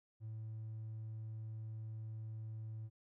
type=tone; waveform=triangle; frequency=110 Hz; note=A2; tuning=in tune; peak=-40 dBFS; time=0.2-2.9 s; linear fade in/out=50 ms; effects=tanh soft clip ceiling -39 dBFS